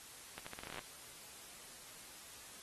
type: accelerating click train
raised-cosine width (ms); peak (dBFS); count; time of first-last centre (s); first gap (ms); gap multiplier
0.3; -29; 13; 0.38-0.792; 85; 0.81
effects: white hiss -54 dBFS RMS until 2.62 s + AAC 32 kbps